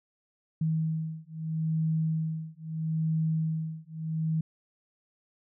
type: beating tone pair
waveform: sine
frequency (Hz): 159.1 / 159.87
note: D#3 / D#3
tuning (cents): +39 / +47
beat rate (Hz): 0.77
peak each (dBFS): -30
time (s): 0.61-4.41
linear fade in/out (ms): 5
effects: none